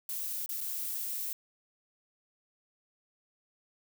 violet noise with dropouts, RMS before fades -36 dBFS, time 0.09-1.33 s, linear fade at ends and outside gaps 2 ms, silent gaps 0.461-0.491 / 0.607-0.611 s, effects none

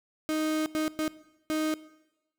35% pulse tone bursts at uneven times, 311.2 Hz, D#4, in tune, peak -25 dBFS, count 4, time 0.29-0.66 / 0.75-0.88 / 0.99-1.08 / 1.5-1.74 s, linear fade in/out 0 ms, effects noise-tail reverb RT60 1.0 s tail -19 dB re dry

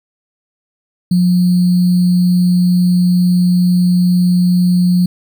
sine tone with sample-and-hold, 178.9 Hz, F3, 42 cents sharp, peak -8 dBFS, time 1.11-5.06 s, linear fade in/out 5 ms, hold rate 4410 Hz, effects none

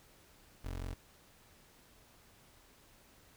25% pulse tone, 45.02 Hz, F#1, 47 cents flat, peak -35 dBFS, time 0.64-0.94 s, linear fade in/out 10 ms, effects pink hiss -63 dBFS RMS until 3.36 s

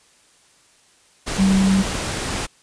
sine tone in noise, 192.5 Hz, G3, 31 cents flat, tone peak -13 dBFS, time 1.38-1.83 s, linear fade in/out 20 ms, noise pink, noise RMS -25 dBFS, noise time 1.26-2.47 s, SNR +9 dB, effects white hiss -55 dBFS RMS until 2.62 s + resampled to 22050 Hz

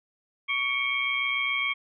sine tone cluster, 1125 / 2199 / 2326 / 3217 Hz, C#6 / C#7 / D7 / G7, +25 / -14 / -17 / +44 cents, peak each -34 / -27 / -30 / -33 dBFS, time 0.48-1.74 s, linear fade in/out 20 ms, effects none

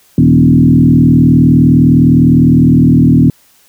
sine tone with frequency modulation, 202.1 Hz, G#3, 47 cents flat, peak -3 dBFS, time 0.18-3.3 s, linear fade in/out 2 ms, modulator 39.7 Hz, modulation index 2.2, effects white hiss -48 dBFS RMS until 3.68 s

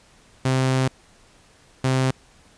sawtooth tone bursts at uneven times, 130.81 Hz, C3, in tune, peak -14 dBFS, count 2, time 0.45-0.88 / 1.84-2.11 s, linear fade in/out 5 ms, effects pink hiss -54 dBFS RMS until 2.57 s + resampled to 22050 Hz

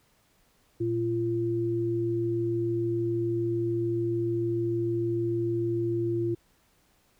sine tone pair together, 116.54 / 343.3 Hz, A#2 / F4, 0 / -30 cents, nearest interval octave + perfect fifth, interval 1870 cents, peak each -31 / -26 dBFS, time 0.8-6.35 s, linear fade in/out 10 ms, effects pink hiss -66 dBFS RMS until 7.19 s

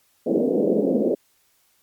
white band-pass noise, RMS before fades -20 dBFS, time 0.26-1.15 s, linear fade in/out 10 ms, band 190 to 540 Hz, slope 48 dB/octave, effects white hiss -63 dBFS RMS until 1.82 s + MP3 96 kbps

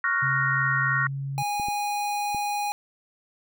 sine chord, Gb major seventh, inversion second, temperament equal, 1108.7 / 1396.9 / 1480 / 1864.7 Hz, Db6 / F6 / Gb6 / Bb6, 0 / 0 / 0 / 0 cents, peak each -29 / -27 / -29 / -25 dBFS, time 0.04-1.07 s, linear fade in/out 2 ms
sine tone with pitch glide, 134.6 to 137.75 Hz, C3 to C#3, +49 to -11 cents, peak -28 dBFS, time 0.22-1.43 s, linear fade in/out 10 ms, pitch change +40 cents, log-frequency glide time 0.96-1.14 s
square tone, 823 Hz, G#5, 16 cents flat, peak -26 dBFS, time 1.38-2.72 s, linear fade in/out 0 ms
clicks, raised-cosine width 3 ms, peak -25 dBFS, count 3, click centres 1.598 / 1.685 / 2.347 s
effects none

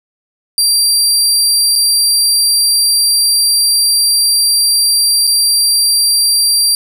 25% pulse tone with dropouts, 4718 Hz, D8, 7 cents sharp, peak -4 dBFS, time 0.58-6.75 s, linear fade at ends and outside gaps 1 ms, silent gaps 1.755-1.759 / 5.27-5.274 s, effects none

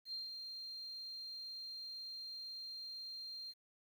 sine tone with ADSR envelope, 4186 Hz, C8, in tune, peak -40 dBFS, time 0.05-3.54 s, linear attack 78 ms, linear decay 170 ms, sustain -5 dB, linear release 42 ms, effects 11-bit

